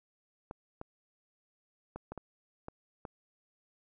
clicks, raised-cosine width 1 ms, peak -27 dBFS, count 7, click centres 0.511 / 0.814 / 1.96 / 2.12 / 2.177 / 2.684 / 3.052 s, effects none

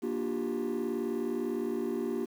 triangle chord, G minor seventh, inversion first, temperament just, 235.2 / 294 / 352.8 / 392 Hz, Bb3 / D4 / F4 / G4, +16 / +2 / +18 / 0 cents, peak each -32 / -34 / -32 / -32 dBFS, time 0.02-2.26 s, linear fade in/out 20 ms, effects tanh soft clip ceiling -24 dBFS + 9-bit

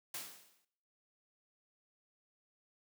white noise with exponential decay, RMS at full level -40 dBFS, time 0.14-0.65 s, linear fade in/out 5 ms, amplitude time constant 110 ms, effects noise-tail reverb RT60 0.7 s tail -18 dB re dry + high-pass 150 Hz 12 dB/octave

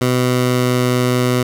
15% pulse tone with pitch glide, 125.6 to 124.73 Hz, B2 to B2, +30 to +18 cents, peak -7 dBFS, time 0.01-1.43 s, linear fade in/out 5 ms, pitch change -12 cents, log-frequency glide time 0.12-0.83 s, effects none

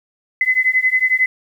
sine beating tone pair, 2024 / 2035 Hz, B6 / C7, +42 / -49 cents, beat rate 11 Hz, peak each -16 dBFS, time 0.41-1.26 s, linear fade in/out 2 ms, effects 8-bit

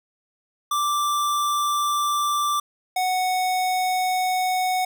square tone pair in turn, 1174.7 / 739.3 Hz, D6 / F#5, 0 / -2 cents, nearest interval minor sixth, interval 802 cents, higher first, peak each -21 dBFS, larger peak neither, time 0.71-2.6 / 2.96-4.85 s, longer neither, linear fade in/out 5 ms, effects none

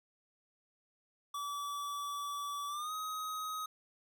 square tone with pitch glide, 1151 to 1262.4 Hz, D6 to D#6, -35 to +25 cents, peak -38 dBFS, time 1.34-3.66 s, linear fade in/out 5 ms, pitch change +160 cents, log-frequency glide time 2.68-2.93 s, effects none

